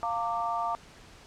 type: chord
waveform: sine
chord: Bb major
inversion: second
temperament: equal with one note detuned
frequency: 698.5 / 912.6 / 1174.7 Hz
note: F5 / Bb5 / D6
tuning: 0 / -37 / 0 cents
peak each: -32 dBFS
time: 0.03-0.75 s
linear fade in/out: 0 ms
effects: pink hiss -52 dBFS RMS until 1.26 s + low-pass 7000 Hz 12 dB/octave